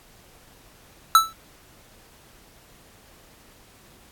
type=tone with exponential decay; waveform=square; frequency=1318.5 Hz; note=E6; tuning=in tune; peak=-8 dBFS; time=1.15-1.33 s; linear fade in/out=1 ms; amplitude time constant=39 ms; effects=pink hiss -53 dBFS RMS until 4.11 s + AAC 64 kbps